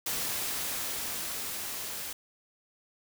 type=noise with level ramp; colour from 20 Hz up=white; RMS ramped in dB=-32 to -38 dBFS; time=0.06-2.13 s; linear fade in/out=5 ms; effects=none